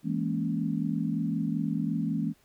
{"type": "chord", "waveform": "sine", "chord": "A# half-diminished seventh", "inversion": "second", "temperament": "equal", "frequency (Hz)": [164.81, 207.7, 233.1, 277.2], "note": ["E3", "G#3", "A#3", "C#4"], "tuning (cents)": [0, 0, 0, 0], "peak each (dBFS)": [-31, -32, -32, -33], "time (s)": [0.03, 2.34], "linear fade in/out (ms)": 50, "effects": ["pink hiss -65 dBFS RMS until 2.44 s"]}